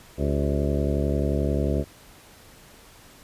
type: harmonic tone with a mistuned harmonic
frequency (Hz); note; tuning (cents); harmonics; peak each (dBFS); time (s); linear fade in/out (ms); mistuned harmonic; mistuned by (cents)
71.3; C#2; +49; 1 / 2 / 3 / 4 / 5 / 6 / 7 / 8 / 9; -25 / -28 / -30 / -31 / -32 / -33 / -33 / -34 / -35; 0.17-1.85; 50; 6; -82
effects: pink hiss -50 dBFS RMS until 3.23 s + resampled to 32000 Hz